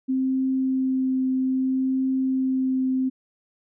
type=tone with vibrato; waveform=sine; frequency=261.6 Hz; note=C4; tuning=in tune; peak=-20 dBFS; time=0.08-3.1 s; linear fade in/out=20 ms; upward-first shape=triangle; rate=0.62 Hz; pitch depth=11 cents each way; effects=none